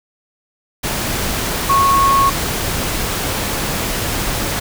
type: tone in noise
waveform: sine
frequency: 1100 Hz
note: C#6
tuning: 14 cents flat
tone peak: -10 dBFS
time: 1.69-2.3 s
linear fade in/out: 10 ms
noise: pink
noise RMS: -20 dBFS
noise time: 0.83-4.6 s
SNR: +7 dB
effects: none